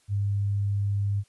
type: tone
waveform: sine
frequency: 100.8 Hz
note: G2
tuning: 49 cents sharp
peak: -23 dBFS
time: 0.08-1.24 s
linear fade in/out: 50 ms
effects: white hiss -65 dBFS RMS until 1.28 s + resampled to 24000 Hz